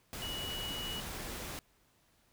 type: tone in noise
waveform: sine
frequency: 2930 Hz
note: F#7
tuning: 18 cents flat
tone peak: -39 dBFS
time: 0.22-1 s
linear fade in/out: 0 ms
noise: pink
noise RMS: -42 dBFS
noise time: 0.13-1.59 s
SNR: 0 dB
effects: pink hiss -70 dBFS RMS until 2.32 s